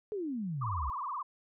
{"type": "exponential sweep", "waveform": "sine", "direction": "down", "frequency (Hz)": [440, 62.7], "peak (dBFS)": -33, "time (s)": [0.12, 0.9], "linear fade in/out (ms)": 0}
{"type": "tone with vibrato", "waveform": "sine", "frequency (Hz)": 1087, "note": "C#6", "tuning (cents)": -34, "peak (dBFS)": -34, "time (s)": [0.61, 1.23], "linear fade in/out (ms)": 10, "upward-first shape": "triangle", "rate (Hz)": 19, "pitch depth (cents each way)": 230}
{"effects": []}